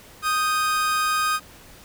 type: tone pair together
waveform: 40% pulse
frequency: 1243.4 / 1569 Hz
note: D#6 / G6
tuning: -2 / +1 cents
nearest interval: major third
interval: 403 cents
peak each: -20 / -27 dBFS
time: 0.22-1.4 s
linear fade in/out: 50 ms
effects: pink hiss -47 dBFS RMS until 1.84 s